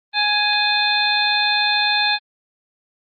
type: harmonic tone with a mistuned harmonic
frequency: 833 Hz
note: G#5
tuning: 5 cents sharp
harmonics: 1 / 2 / 3 / 4 / 5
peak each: -22 / -22 / -22 / -22 / -22 dBFS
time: 0.13-2.19 s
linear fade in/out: 50 ms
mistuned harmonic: 4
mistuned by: +120 cents
effects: Opus 24 kbps